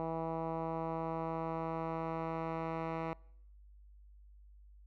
10% pulse tone with low-pass filter sweep, 163 Hz, E3, 19 cents flat, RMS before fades -38 dBFS, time 0-3.13 s, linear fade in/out 0 ms, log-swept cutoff 890 to 1700 Hz, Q 1.5, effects noise-tail reverb RT60 0.7 s tail -25 dB re dry + added 50 Hz sine -55 dBFS peak until 4.86 s

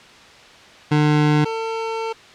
25% pulse tone pair in turn, 150.1 / 449.8 Hz, D3 / A4, +38 / +38 cents, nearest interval octave + perfect fifth, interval 1900 cents, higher second, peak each -10 / -19 dBFS, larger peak first, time 0.91-1.45 / 1.45-2.13 s, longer second, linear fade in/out 10 ms, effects white hiss -44 dBFS RMS until 2.34 s + low-pass 4000 Hz 12 dB/octave

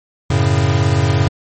square chord, F# minor, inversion none, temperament equal, 92.5 / 110 / 138.59 Hz, F#2 / A2 / C#3, 0 / 0 / 0 cents, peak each -17 dBFS, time 0.3-1.28 s, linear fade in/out 5 ms, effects MP3 32 kbps

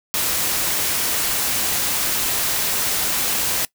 white noise, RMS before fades -21 dBFS, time 0.14-3.65 s, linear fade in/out 0 ms, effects noise-tail reverb RT60 0.1 s tail -21 dB re dry

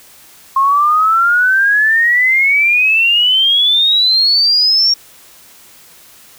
sine exponential sweep, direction up, 1067 to 5588 Hz, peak -8 dBFS, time 0.56-4.94 s, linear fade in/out 5 ms, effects white hiss -42 dBFS RMS until 6.38 s

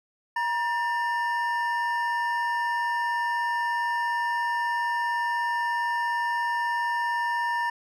triangle tone pair together, 949 / 1791.5 Hz, A#5 / A6, +31 / +31 cents, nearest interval major seventh, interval 1100 cents, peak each -24 / -27 dBFS, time 0.36-7.7 s, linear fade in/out 5 ms, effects none

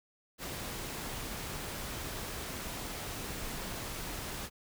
pink noise, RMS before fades -40 dBFS, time 0.38-4.5 s, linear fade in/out 50 ms, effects none

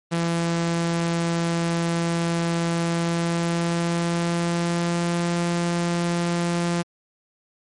sawtooth tone with pitch glide, 168.7 to 172.05 Hz, E3 to F3, +40 to -26 cents, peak -17 dBFS, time 0.11-6.83 s, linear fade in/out 20 ms, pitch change +34 cents, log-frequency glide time 2.87-5.33 s, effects MP3 48 kbps

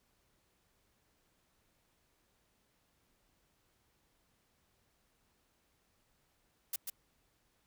blue noise with echo, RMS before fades -36 dBFS, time 6.73-6.76 s, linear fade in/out 5 ms, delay 140 ms, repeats 1, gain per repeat -4 dB, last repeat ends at 6.9 s, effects pink hiss -75 dBFS RMS until 7.66 s

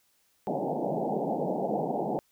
white band-pass noise, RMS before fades -30 dBFS, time 0.47-2.19 s, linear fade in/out 0 ms, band 140 to 850 Hz, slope 96 dB/octave, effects white hiss -69 dBFS RMS until 2.31 s

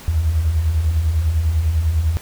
sine beating tone pair, 71.4 / 81.4 Hz, D2 / E2, -48 / -21 cents, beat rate 10 Hz, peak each -24 / -15 dBFS, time 0.08-2.17 s, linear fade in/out 0 ms, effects pink hiss -39 dBFS RMS until 2.21 s

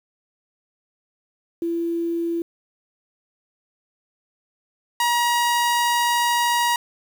sine / sawtooth tone pair in turn, 337.1 / 953.5 Hz, E4 / A#5, +39 / +39 cents, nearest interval octave + tritone, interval 1800 cents, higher second, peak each -21 / -14 dBFS, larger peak second, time 1.62-2.42 / 5-6.76 s, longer second, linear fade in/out 2 ms, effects 8-bit

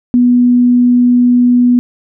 sine tone, 245.1 Hz, B3, 13 cents flat, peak -5 dBFS, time 0.14-1.79 s, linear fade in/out 0 ms, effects none

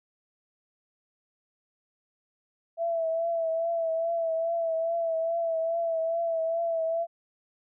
sine tone with vibrato, 662 Hz, E5, 7 cents sharp, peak -25 dBFS, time 2.77-7.07 s, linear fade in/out 50 ms, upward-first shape triangle, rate 2.4 Hz, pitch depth 44 cents each way, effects none

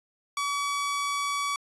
sawtooth tone, 1139 Hz, C#6, 47 cents sharp, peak -23 dBFS, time 0.37-1.56 s, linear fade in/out 2 ms, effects resampled to 24000 Hz

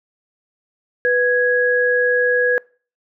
sine tone pair together, 493.6 / 1661.2 Hz, B4 / G#6, -1 / 0 cents, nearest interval octave + major sixth, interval 2101 cents, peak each -16 dBFS, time 1.05-2.58 s, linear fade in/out 0 ms, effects noise-tail reverb RT60 0.4 s tail -25 dB re dry

